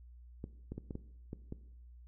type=clicks; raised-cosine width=3 ms; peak=-28 dBFS; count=7; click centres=0.441 / 0.72 / 0.78 / 0.908 / 0.954 / 1.331 / 1.524 s; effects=noise-tail reverb RT60 0.8 s tail -17 dB re dry + added 60 Hz sine -52 dBFS peak until 2.07 s